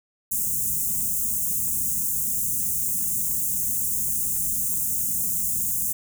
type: band-stop noise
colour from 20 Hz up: white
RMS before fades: -25 dBFS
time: 0.31-5.93 s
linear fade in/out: 10 ms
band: 240 to 6700 Hz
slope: 48 dB/octave
effects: none